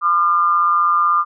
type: tone with amplitude modulation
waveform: sine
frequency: 1203 Hz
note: D6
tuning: 41 cents sharp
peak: -9 dBFS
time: 0.01-1.25 s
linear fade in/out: 50 ms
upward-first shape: sine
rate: 176 Hz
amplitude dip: 65%
effects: none